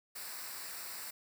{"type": "noise with comb filter", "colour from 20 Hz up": "white", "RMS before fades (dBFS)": -44, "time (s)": [0.15, 1.11], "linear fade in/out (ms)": 10, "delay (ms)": 0.31, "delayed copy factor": -0.65, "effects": []}